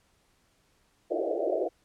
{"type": "band-pass noise", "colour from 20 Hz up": "white", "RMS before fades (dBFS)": -29, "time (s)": [1.1, 1.69], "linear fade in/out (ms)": 20, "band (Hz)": [320, 690], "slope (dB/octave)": 96, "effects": ["pink hiss -68 dBFS RMS until 1.84 s", "low-pass 11000 Hz 12 dB/octave"]}